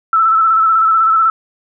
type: tone with vibrato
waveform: sine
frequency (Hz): 1318.5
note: E6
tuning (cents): 0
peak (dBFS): -8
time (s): 0.13-1.3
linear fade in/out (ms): 2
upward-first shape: square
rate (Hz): 16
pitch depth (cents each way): 28
effects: none